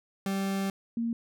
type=tone pair in turn; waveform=40% pulse / sine; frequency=194.9 / 231.8 Hz; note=G3 / A#3; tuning=-10 / -10 cents; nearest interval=minor third; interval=300 cents; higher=second; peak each=-27 dBFS; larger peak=neither; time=0.26-0.7 / 0.97-1.13 s; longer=first; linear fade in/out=2 ms; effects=none